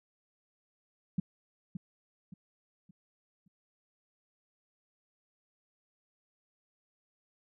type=tone with echo; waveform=sine; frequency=181.2 Hz; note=F#3; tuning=36 cents flat; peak=-25 dBFS; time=1.18-1.2 s; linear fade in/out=5 ms; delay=570 ms; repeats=4; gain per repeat=-9 dB; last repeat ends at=3.48 s; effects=none